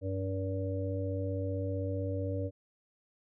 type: harmonic tone with a mistuned harmonic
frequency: 95.6 Hz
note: G2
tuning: 43 cents flat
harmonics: 1 / 3 / 5 / 6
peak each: -33 / -39 / -39 / -40 dBFS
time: 0.01-2.51 s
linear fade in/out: 50 ms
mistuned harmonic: 1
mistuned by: +17 cents
effects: none